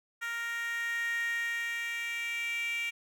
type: tone with high-pass filter sweep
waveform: 10% pulse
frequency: 466.2 Hz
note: A#4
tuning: in tune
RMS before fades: -34 dBFS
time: 0.21-2.91 s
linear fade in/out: 20 ms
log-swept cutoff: 1600 to 2400 Hz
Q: 7.3
effects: none